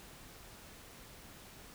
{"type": "silence", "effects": ["pink hiss -54 dBFS RMS until 1.74 s"]}